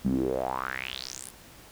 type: tone with band-pass filter sweep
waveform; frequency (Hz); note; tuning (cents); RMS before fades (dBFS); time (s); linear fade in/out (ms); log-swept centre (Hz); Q
sawtooth; 64.6; C2; -21; -31; 0.04-1.31; 20; 190 to 11000; 5.9
effects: pink hiss -51 dBFS RMS until 1.71 s